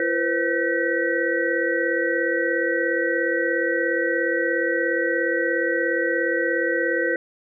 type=tone cluster; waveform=sine; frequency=338.9 / 485 / 522 / 1532 / 1923 Hz; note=E4 / B4 / C5 / G6 / B6; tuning=+48 / -31 / -4 / -40 / -47 cents; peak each=-26 dBFS; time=0-7.16 s; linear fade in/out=2 ms; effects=none